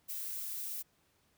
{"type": "noise with high-pass filter sweep", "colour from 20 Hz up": "violet", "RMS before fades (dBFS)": -40, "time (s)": [0.08, 0.83], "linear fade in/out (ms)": 20, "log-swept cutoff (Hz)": [1800, 440], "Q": 1.2, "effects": ["pink hiss -72 dBFS RMS until 1.37 s", "high-pass 60 Hz 12 dB/octave"]}